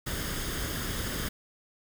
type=noise with comb filter; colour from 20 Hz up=pink; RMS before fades=-33 dBFS; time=0.06-1.29 s; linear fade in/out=10 ms; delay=0.6 ms; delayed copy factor=+0.55; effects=none